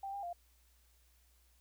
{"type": "tone with pitch steps", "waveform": "sine", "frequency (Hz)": [785, 801, 697], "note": ["G5", "G5", "F5"], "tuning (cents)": [2, 37, -4], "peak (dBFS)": -39, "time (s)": [0.03, 0.33], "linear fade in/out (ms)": 5, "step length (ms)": 100, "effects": ["added 60 Hz sine -67 dBFS peak until 1.6 s", "white hiss -72 dBFS RMS until 1.6 s"]}